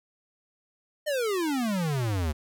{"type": "exponential sweep", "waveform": "square", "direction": "down", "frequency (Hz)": [622.3, 72.7], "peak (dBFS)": -26, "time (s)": [1.06, 2.33], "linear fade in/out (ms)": 20, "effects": []}